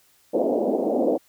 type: band-pass noise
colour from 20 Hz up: white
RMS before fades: -22 dBFS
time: 0.33-1.18 s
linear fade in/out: 20 ms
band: 220 to 670 Hz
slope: 48 dB/octave
effects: white hiss -60 dBFS RMS until 1.28 s